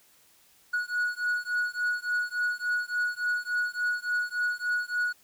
triangle beating tone pair, 1458 / 1461.5 Hz, F#6 / F#6, -26 / -22 cents, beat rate 3.5 Hz, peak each -28 dBFS, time 0.73-5.13 s, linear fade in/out 10 ms, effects white hiss -61 dBFS RMS until 5.23 s

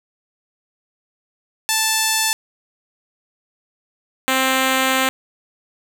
5% pulse tone pair in turn, 880 / 262.7 Hz, A5 / C4, 0 / +7 cents, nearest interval octave + major sixth, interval 2093 cents, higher first, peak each -4 dBFS, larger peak neither, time 1.69-2.33 / 4.28-5.09 s, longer second, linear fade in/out 0 ms, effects none

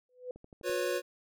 sine tone with exponential growth, 500 Hz, B4, 21 cents sharp, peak -33 dBFS, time 0.09-0.31 s, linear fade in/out 2 ms, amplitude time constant 47 ms
click train, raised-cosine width 2 ms, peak -38 dBFS, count 5, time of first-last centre 0.36-0.696 s, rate 11.9 Hz
square chord, F# suspended fourth, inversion none, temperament equal with one note detuned, 360.5 / 493.9 / 554.4 Hz, F#4 / B4 / C#5, -45 / 0 / 0 cents, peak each -35 dBFS, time 0.63-1.02 s, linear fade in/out 50 ms
effects none

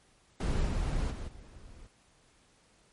brown noise with level steps, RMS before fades -29 / -31 / -38 / -50 dBFS, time 0.4-1.87 s, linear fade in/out 5 ms, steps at 0.66 / 1.1 / 1.27 s, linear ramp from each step 20 ms, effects pink hiss -65 dBFS RMS until 2.92 s + MP3 48 kbps

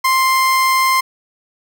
30% pulse tone, 1049 Hz, C6, 4 cents sharp, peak -9 dBFS, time 0.04-1.01 s, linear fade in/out 10 ms, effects none

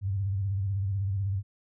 sine tone with vibrato, 98 Hz, G2, in tune, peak -26 dBFS, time 0.01-1.43 s, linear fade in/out 50 ms, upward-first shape square, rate 16 Hz, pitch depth 66 cents each way, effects none

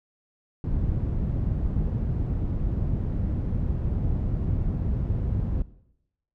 white low-pass noise, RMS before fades -26 dBFS, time 0.64-5.62 s, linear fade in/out 2 ms, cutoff 110 Hz, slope 12 dB/octave, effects noise-tail reverb RT60 0.8 s tail -18 dB re dry

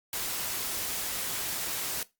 white noise, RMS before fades -33 dBFS, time 0.13-2.03 s, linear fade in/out 2 ms, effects noise-tail reverb RT60 0.2 s tail -18 dB re dry + Opus 48 kbps

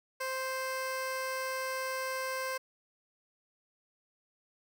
15% pulse tone, 523 Hz, C5, 1 cent flat, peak -27 dBFS, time 0.2-2.58 s, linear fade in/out 10 ms, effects none

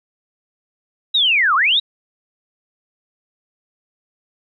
sine linear two-way sweep, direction down then up, 3915 to 1046.5 to 3915 Hz, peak -12 dBFS, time 1.14-1.8 s, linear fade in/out 10 ms, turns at 1.55 s, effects none

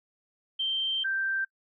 sine tone pair in turn, 3136 / 1568 Hz, G7 / G6, 0 / 0 cents, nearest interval octave, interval 1200 cents, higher first, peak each -26 / -26 dBFS, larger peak neither, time 0.59-1.04 / 1.04-1.45 s, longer first, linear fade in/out 10 ms, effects noise-tail reverb RT60 0.1 s tail -24 dB re dry

